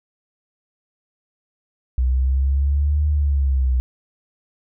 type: exponential two-way sweep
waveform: sine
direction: up then down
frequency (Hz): 62.3 to 75.3 to 62.3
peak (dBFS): -15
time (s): 1.98-3.8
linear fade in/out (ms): 0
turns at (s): 3.07
effects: none